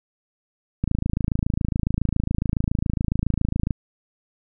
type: click train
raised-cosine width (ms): 5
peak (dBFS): -9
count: 79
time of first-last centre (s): 0.84-3.708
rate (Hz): 27.2
effects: none